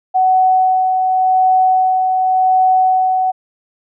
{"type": "tone with tremolo", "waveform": "sine", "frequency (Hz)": 748, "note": "F#5", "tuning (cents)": 19, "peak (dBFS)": -8, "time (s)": [0.14, 3.32], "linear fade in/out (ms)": 20, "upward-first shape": "sine", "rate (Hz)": 0.89, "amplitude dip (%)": 35, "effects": []}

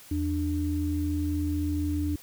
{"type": "tone pair together", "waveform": "sine", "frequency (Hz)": [82.41, 296], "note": ["E2", "D4"], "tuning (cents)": [0, 14], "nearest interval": "octave + minor seventh", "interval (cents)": 2214, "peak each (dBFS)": -28, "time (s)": [0.11, 2.16], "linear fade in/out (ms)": 5, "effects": ["white hiss -50 dBFS RMS until 2.22 s"]}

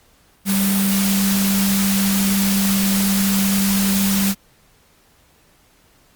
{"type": "tone in noise", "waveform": "sine", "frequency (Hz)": 196, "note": "G3", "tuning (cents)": 0, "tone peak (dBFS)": -16, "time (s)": [0.45, 4.35], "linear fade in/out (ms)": 50, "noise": "white", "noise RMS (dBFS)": -22, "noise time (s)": [0.45, 4.35], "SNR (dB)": 3, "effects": ["pink hiss -55 dBFS RMS until 6.15 s", "Opus 48 kbps"]}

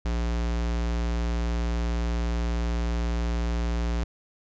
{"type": "tone", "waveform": "square", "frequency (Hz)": 58.27, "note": "A#1", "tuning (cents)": 0, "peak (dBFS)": -25, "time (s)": [0.05, 4.04], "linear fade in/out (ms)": 5, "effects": ["resampled to 16000 Hz"]}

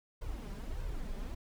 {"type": "noise with flanger", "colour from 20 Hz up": "brown", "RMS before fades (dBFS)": -39, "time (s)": [0.21, 1.35], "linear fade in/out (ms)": 10, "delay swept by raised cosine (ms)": [1.9, 5.1], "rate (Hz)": 1.6, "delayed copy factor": 0.75, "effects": []}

